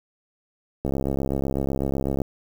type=click train; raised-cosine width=2 ms; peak=-12 dBFS; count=94; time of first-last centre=0.85-2.218 s; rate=68 Hz; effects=7-bit